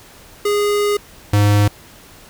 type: tone pair in turn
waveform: square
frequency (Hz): 412.2 / 103.05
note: G#4 / G#2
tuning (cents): -13 / -13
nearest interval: 2 octaves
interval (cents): 2400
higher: first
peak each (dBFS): -15 / -11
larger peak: second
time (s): 0.45-0.97 / 1.33-1.68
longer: first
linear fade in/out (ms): 5
effects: pink hiss -43 dBFS RMS until 2.29 s